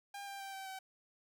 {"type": "tone with pitch steps", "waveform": "sawtooth", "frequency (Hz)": [802, 792.3, 782.8, 773.3, 764], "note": ["G5", "G5", "G5", "G5", "G5"], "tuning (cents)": [39, 18, -3, -24, -45], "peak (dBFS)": -40, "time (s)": [0.14, 0.79], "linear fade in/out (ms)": 5, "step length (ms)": 130, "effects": []}